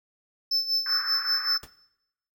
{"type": "tone with tremolo", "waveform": "triangle", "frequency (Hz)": 5274, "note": "E8", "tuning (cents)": 0, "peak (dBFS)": -20, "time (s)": [0.51, 1.58], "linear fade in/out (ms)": 5, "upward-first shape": "sine", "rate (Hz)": 5.2, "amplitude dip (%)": 75}
{"type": "band-pass noise", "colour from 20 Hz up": "white", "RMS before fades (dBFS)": -36, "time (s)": [0.86, 1.57], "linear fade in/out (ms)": 2, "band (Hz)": [1200, 1700], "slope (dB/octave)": 48}
{"type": "noise with exponential decay", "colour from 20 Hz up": "pink", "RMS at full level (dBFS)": -37, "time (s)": [1.63, 1.71], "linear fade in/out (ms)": 2, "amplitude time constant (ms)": 17}
{"effects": ["noise-tail reverb RT60 0.8 s tail -19 dB re dry"]}